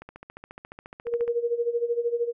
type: click train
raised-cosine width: 0.5 ms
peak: -26 dBFS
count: 19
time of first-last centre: 0.02-1.279 s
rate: 14.3 Hz
type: tone with tremolo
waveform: sine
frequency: 472.7 Hz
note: A#4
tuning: 24 cents sharp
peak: -20 dBFS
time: 1.05-2.33 s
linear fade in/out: 50 ms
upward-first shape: sine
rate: 13 Hz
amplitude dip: 80%
effects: none